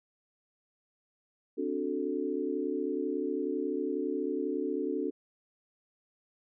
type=chord; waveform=sine; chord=D dominant seventh; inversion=third; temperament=equal; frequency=261.6 / 293.7 / 370 / 440 Hz; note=C4 / D4 / F#4 / A4; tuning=0 / 0 / 0 / 0 cents; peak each=-37 / -34 / -35 / -35 dBFS; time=1.57-5.11 s; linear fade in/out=20 ms; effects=none